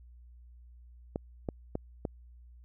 clicks, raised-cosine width 2 ms, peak -19 dBFS, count 4, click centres 1.159 / 1.488 / 1.754 / 2.052 s, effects added 60 Hz sine -51 dBFS peak until 2.64 s

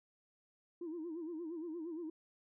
sine tone with vibrato, 329.6 Hz, E4, in tune, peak -39 dBFS, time 0.81-2.1 s, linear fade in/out 5 ms, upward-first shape sine, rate 8.6 Hz, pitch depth 120 cents each way, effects tanh soft clip ceiling -37 dBFS

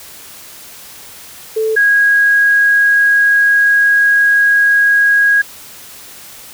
sine tone pair in turn, 439.8 / 1645.7 Hz, A4 / G#6, -1 / -16 cents, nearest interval octave + major seventh, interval 2285 cents, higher second, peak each -12 / -7 dBFS, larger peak second, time 1.56-1.76 / 1.76-5.42 s, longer second, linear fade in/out 10 ms, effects white hiss -35 dBFS RMS until 6.53 s

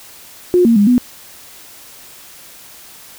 sine tone with pitch steps, 358.2 / 230.9 / 204.2 / 247 Hz, F4 / A#3 / G#3 / B3, +44 / -16 / -29 / 0 cents, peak -7 dBFS, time 0.54-0.98 s, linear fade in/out 0 ms, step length 110 ms, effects white hiss -39 dBFS RMS until 3.18 s

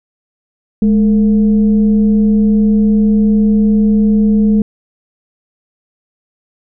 sine tone with frequency modulation, 210.7 Hz, G#3, 25 cents sharp, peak -7 dBFS, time 0.82-4.62 s, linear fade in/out 2 ms, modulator 242 Hz, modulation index 0.36, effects none

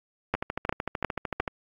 two click trains, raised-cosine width 0.5 ms, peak -14 / -9 dBFS, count 16 / 4, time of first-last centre 0.35-1.478 / 0.34-1.4 s, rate 13.3 / 2.83 Hz, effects AAC 48 kbps

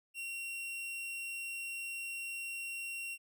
45% pulse tone, 2742 Hz, F7, 32 cents flat, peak -39 dBFS, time 0.14-3.18 s, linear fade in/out 50 ms, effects none

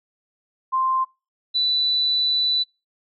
sine tone pair in turn, 1046.5 / 3976 Hz, C6 / B7, 0 / +11 cents, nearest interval octave + major seventh, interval 2311 cents, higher second, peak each -18 dBFS, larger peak neither, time 0.72-1.05 / 1.54-2.64 s, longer second, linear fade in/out 20 ms, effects noise-tail reverb RT60 0.3 s tail -26 dB re dry

